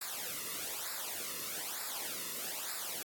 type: noise with flanger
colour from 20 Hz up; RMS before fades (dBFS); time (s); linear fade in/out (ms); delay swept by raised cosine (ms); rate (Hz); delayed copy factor
white; -40; 0.01-3.03; 5; 0.32 to 1.3; 1.1; -0.8
effects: AAC 64 kbps